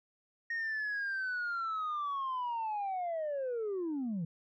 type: linear sweep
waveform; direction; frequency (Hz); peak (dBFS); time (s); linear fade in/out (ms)
sine; down; 1864.7 to 155.56; -31; 0.5-4.25; 5
effects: tanh soft clip ceiling -31 dBFS